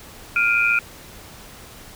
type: tone cluster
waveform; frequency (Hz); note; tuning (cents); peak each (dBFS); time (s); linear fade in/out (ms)
sine; 1406 / 2377 / 2491; F6 / D7 / D#7; +11 / +20 / +1; -20; 0.36-0.79; 2
effects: pink hiss -42 dBFS RMS until 1.95 s